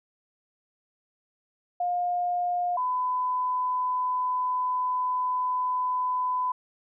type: tone pair in turn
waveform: sine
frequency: 710 / 1004.1 Hz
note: F5 / B5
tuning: +28 / +28 cents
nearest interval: tritone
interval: 600 cents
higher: second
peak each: -24 dBFS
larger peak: neither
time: 1.8-2.77 / 2.77-6.52 s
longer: second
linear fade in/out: 5 ms
effects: none